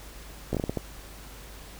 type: slowing click train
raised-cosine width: 2 ms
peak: -14 dBFS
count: 7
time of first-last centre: 0.53-0.773 s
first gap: 16 ms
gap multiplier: 1.37
effects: added 50 Hz sine -45 dBFS peak until 1.79 s + pink hiss -47 dBFS RMS until 1.79 s